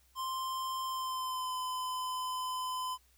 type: tone with pitch glide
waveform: square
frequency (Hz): 1046.5 to 1017.3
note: C6 to C6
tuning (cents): 0 to -49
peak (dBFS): -35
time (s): 0.15-2.98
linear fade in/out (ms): 50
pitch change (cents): -49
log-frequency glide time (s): 0.85-1.55
effects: added 62 Hz sine -67 dBFS peak until 3.17 s + white hiss -69 dBFS RMS until 3.17 s